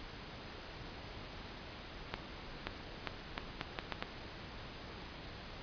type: accelerating click train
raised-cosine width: 0.3 ms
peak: -19 dBFS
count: 8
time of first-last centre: 2.14-4.025 s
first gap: 530 ms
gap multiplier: 0.76
effects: pink hiss -48 dBFS RMS until 5.62 s + resampled to 11025 Hz